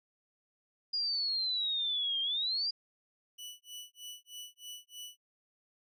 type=exponential two-way sweep; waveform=sine; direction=down then up; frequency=4877 to 3168 to 4877 Hz; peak=-30 dBFS; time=0.93-2.71 s; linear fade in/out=10 ms; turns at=2.21 s
type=tone with tremolo; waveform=sawtooth; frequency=2960 Hz; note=F#7; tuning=in tune; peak=-39 dBFS; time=3.38-5.18 s; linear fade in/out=10 ms; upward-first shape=sine; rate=3.2 Hz; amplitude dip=100%
effects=none